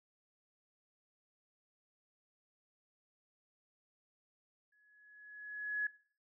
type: tone with exponential growth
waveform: sine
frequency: 1689 Hz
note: G#6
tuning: 29 cents sharp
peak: -31 dBFS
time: 4.72-5.87 s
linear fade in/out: 5 ms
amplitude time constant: 250 ms
effects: noise-tail reverb RT60 0.5 s tail -21 dB re dry